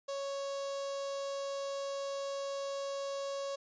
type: tone with notch filter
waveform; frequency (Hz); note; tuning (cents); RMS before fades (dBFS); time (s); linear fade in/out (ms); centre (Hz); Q
sawtooth; 554; C#5; -1; -38; 0.08-3.56; 10; 2000; 0.74
effects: resampled to 16000 Hz